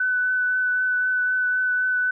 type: tone with vibrato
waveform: sine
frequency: 1500 Hz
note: F#6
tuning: 23 cents sharp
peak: -19 dBFS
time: 0-2.11 s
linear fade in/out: 5 ms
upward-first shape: triangle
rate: 3.9 Hz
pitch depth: 14 cents each way
effects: none